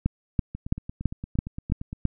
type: two click trains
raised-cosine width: 5 ms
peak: -21 / -9 dBFS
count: 13 / 7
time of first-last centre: 0.55-1.929 / 0.06-2.053 s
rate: 8.7 / 3.01 Hz
effects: none